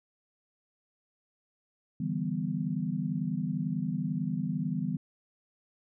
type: chord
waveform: sine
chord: E minor seventh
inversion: third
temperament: equal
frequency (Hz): 146.83 / 164.81 / 196 / 246.9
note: D3 / E3 / G3 / B3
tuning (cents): 0 / 0 / 0 / 0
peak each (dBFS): -36 / -33 / -34 / -35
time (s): 2-4.97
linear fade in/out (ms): 5
effects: none